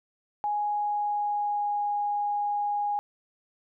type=tone with pitch glide; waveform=sine; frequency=831 to 823.4 Hz; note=G#5 to G#5; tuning=+1 to -15 cents; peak=-25 dBFS; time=0.44-2.99 s; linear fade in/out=0 ms; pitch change=-16 cents; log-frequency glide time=0.6-1.93 s; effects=none